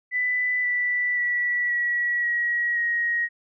sine tone with pitch steps, 1992 / 1970.3 / 1948.8 / 1927.5 / 1906.4 / 1885.6 Hz, B6 / B6 / B6 / B6 / A#6 / A#6, +14 / -5 / -24 / -43 / +38 / +19 cents, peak -21 dBFS, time 0.11-3.29 s, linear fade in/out 50 ms, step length 530 ms, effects none

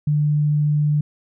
sine tone, 148.8 Hz, D3, 23 cents sharp, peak -15 dBFS, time 0.07-1.01 s, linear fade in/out 5 ms, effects none

